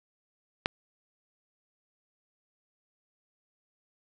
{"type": "click", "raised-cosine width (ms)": 0.3, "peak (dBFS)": -9, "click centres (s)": 0.659, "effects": []}